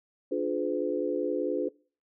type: chord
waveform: sine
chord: D diminished seventh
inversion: none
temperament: just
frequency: 293.7 / 352.4 / 422.9 / 507.5 Hz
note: D4 / F4 / Ab4 / Cb5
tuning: 0 / +16 / +31 / +47 cents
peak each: -32 dBFS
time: 0.31-1.69 s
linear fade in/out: 10 ms
effects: noise-tail reverb RT60 0.4 s tail -22 dB re dry